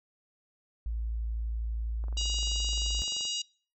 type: tone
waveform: sine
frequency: 56.1 Hz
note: A1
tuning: 34 cents sharp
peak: -30 dBFS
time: 0.86-3.02 s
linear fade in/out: 0 ms
type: click train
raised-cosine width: 1 ms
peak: -36 dBFS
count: 29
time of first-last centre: 2.04-3.252 s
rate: 23.1 Hz
type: harmonic tone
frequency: 955 Hz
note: A#5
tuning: 42 cents sharp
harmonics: 3 / 4 / 5 / 6 / 7 / 8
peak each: -34 / -36 / -38 / -40 / -41 / -42 dBFS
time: 2.17-3.42 s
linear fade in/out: 5 ms
effects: noise-tail reverb RT60 0.4 s tail -23 dB re dry